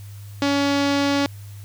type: tone with low-pass filter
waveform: sawtooth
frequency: 281.8 Hz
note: C#4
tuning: 29 cents sharp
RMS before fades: -20 dBFS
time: 0.42-1.26 s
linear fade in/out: 0 ms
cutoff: 4900 Hz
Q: 1.6
effects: added 101 Hz sine -35 dBFS peak until 1.64 s + white hiss -50 dBFS RMS until 1.64 s